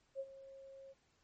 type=tone with ADSR envelope; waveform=sine; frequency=541 Hz; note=C#5; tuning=42 cents flat; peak=-37 dBFS; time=0.15-0.94 s; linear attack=46 ms; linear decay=51 ms; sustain=-15 dB; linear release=27 ms; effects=pink hiss -75 dBFS RMS until 1.23 s + MP3 32 kbps